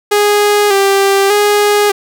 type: tone with vibrato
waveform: sawtooth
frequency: 403.4 Hz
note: G4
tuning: 50 cents sharp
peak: -4 dBFS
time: 0.11-1.92 s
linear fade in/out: 10 ms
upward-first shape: square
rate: 0.84 Hz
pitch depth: 43 cents each way
effects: none